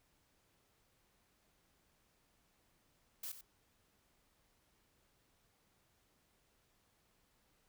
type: noise with echo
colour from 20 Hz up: blue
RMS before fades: -44 dBFS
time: 3.23-3.32 s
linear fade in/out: 5 ms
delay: 92 ms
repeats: 1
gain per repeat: -11 dB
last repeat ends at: 3.412 s
effects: pink hiss -75 dBFS RMS until 7.68 s